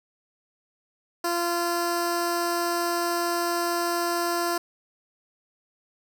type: tone with notch filter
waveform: 10% pulse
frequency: 344.4 Hz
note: F4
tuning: 24 cents flat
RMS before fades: -26 dBFS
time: 1.24-4.58 s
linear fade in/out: 5 ms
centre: 2200 Hz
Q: 1.4
effects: none